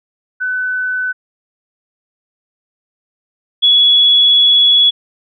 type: tone pair in turn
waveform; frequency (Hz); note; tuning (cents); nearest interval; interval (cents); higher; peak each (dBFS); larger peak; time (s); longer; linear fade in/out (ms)
sine; 1505 / 3379; F#6 / G#7; +29 / +29; octave + major second; 1400; second; -15 / -6; second; 0.4-1.13 / 3.62-4.91; second; 20
effects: none